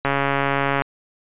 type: click train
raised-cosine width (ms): 0.5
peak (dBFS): -5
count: 108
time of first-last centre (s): 0.05-0.82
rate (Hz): 139
effects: resampled to 8000 Hz